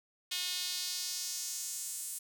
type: tone with high-pass filter sweep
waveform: sawtooth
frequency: 361.6 Hz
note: F#4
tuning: 40 cents flat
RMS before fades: -38 dBFS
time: 0.31-2.19 s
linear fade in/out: 10 ms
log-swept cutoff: 3400 to 9000 Hz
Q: 2
effects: none